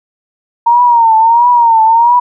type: tone with vibrato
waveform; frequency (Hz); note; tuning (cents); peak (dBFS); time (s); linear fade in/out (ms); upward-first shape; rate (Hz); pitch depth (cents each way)
sine; 928; A#5; -8; -4; 0.66-2.2; 10; triangle; 1.5; 100
effects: none